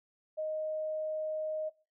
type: tone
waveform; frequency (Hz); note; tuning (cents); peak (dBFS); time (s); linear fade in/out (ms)
sine; 622.3; D#5; 0; -32; 0.37-1.7; 20
effects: noise-tail reverb RT60 0.3 s tail -18 dB re dry